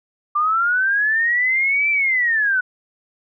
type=linear two-way sweep; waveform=sine; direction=up then down; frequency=1174.7 to 2349 to 1467 Hz; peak=-15 dBFS; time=0.35-2.61 s; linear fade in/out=10 ms; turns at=1.9 s; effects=none